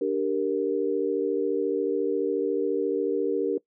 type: chord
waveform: sine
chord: G minor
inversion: second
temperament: equal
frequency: 293.7 / 392 / 466.2 Hz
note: D4 / G4 / Bb4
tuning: 0 / 0 / 0 cents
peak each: -29 / -27 / -26 dBFS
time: 0.01-3.58 s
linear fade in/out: 5 ms
effects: noise-tail reverb RT60 0.1 s tail -20 dB re dry